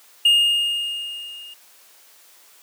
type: tone with level ramp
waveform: triangle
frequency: 2838 Hz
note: F7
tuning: 27 cents sharp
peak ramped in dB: -9 to -36 dBFS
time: 0.25-1.54 s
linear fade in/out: 5 ms
effects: white hiss -51 dBFS RMS until 2.62 s + high-pass 400 Hz 12 dB/octave